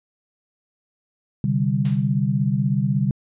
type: chord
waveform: sine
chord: C suspended second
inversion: none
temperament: just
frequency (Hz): 130.81 / 147.16 / 196.22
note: C3 / D3 / G3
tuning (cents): 0 / +4 / +2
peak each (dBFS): -22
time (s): 1.44-3.11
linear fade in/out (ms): 2
type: noise with exponential decay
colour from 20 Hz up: white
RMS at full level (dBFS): -34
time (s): 1.85-2.18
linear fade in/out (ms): 2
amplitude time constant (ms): 71
effects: resampled to 8000 Hz

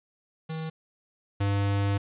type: tone pair in turn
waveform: square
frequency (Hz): 159.5 / 100.13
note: D#3 / G2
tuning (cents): +43 / +37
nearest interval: minor sixth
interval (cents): 806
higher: first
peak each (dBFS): -32 / -24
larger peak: second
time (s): 0.49-0.7 / 1.4-1.98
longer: second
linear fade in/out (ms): 10
effects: resampled to 8000 Hz + 9-bit

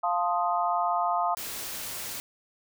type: chord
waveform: sine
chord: F dominant seventh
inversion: none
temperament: equal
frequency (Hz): 698.5 / 880 / 1046.5 / 1244.5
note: F5 / A5 / C6 / Eb6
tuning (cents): 0 / 0 / 0 / 0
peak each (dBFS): -27 / -30 / -31 / -30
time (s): 0.03-1.35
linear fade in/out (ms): 10
type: noise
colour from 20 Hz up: white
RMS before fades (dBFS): -36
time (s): 1.37-2.2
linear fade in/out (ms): 0
effects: none

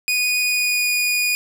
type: tone with pitch glide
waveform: sawtooth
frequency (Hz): 2473 to 2457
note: D#7 to D#7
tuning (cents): -11 to -22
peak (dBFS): -14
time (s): 0.08-1.35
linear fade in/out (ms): 0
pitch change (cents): -11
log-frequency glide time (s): 0.46-0.89
effects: 9-bit

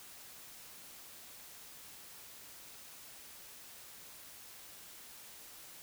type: silence
effects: white hiss -53 dBFS RMS until 5.82 s

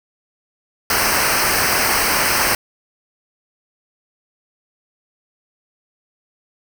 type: noise with comb filter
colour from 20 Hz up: pink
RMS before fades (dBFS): -17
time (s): 0.9-2.55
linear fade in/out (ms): 2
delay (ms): 0.28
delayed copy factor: -0.8
effects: none

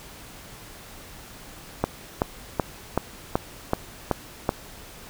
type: click train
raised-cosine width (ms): 1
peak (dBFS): -6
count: 8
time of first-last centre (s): 1.84-4.492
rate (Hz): 2.64
effects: pink hiss -44 dBFS RMS until 5.09 s

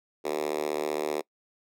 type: tone with high-pass filter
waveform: 5% pulse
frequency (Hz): 75.5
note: D2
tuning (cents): +48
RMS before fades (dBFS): -30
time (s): 0.24-1.22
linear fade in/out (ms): 20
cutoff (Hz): 390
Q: 2.9
effects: noise-tail reverb RT60 0.1 s tail -24 dB re dry

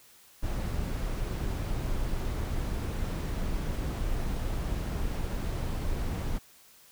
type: noise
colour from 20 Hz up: brown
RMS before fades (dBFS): -31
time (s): 0.42-6.39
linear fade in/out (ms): 20
effects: white hiss -57 dBFS RMS until 6.91 s

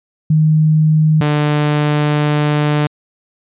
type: tone pair in turn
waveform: sine / sawtooth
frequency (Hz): 155.56 / 148.7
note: D#3 / D3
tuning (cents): 0 / +22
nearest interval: minor second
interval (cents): 78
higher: first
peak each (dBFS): -8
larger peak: neither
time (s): 0.3-1.21 / 1.21-2.87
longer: second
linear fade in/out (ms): 5
effects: resampled to 8000 Hz

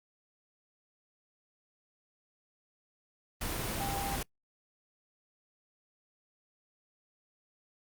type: tone in noise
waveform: sine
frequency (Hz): 794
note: G5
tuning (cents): +22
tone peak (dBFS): -35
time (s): 3.8-4.16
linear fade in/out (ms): 5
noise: pink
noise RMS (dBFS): -35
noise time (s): 3.41-4.23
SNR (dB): -3
effects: noise-tail reverb RT60 0.1 s tail -26 dB re dry + Opus 24 kbps

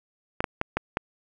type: clicks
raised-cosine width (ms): 0.5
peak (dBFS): -9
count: 5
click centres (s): 0.405 / 0.442 / 0.614 / 0.77 / 0.971
effects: none

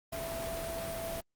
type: tone in noise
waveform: sine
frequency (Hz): 664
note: E5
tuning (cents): +12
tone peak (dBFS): -37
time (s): 0.12-1.21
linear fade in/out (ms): 10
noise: pink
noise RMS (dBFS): -40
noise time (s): 0.12-1.21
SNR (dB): 0
effects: Opus 32 kbps

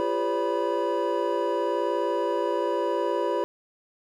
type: tone cluster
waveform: triangle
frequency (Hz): 344.9 / 404.3 / 510 / 571 / 980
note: F4 / G#4 / C5 / D5 / B5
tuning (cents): -22 / -46 / -44 / -49 / -14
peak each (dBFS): -28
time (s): 0-3.44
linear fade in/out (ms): 0
effects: none

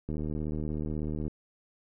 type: click train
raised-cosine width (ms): 3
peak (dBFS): -22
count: 92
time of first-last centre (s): 0.09-1.28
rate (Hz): 76.5
effects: none

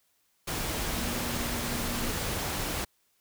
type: tone in noise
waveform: sine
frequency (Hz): 237.6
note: A#3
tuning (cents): +33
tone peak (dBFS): -37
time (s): 0.95-2.12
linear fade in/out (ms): 10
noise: pink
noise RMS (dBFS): -32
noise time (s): 0.47-2.85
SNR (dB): -8
effects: white hiss -71 dBFS RMS until 3.2 s

